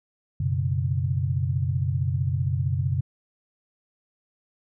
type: chord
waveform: sine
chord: F# suspended fourth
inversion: none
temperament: just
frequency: 92.5 / 123.33 / 138.75 Hz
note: F#2 / B2 / C#3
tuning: 0 / -2 / +2 cents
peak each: -26 / -27 / -26 dBFS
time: 0.4-3.01 s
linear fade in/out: 5 ms
effects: none